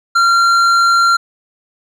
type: tone with hard clipping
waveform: sine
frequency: 1377 Hz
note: F6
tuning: 25 cents flat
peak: -10 dBFS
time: 0.15-1.17 s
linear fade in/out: 10 ms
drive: 9 dB
effects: none